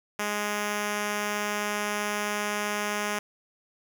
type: tone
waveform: 5% pulse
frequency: 207.7 Hz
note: G#3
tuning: in tune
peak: -16 dBFS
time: 0.19-3.19 s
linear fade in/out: 5 ms
effects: none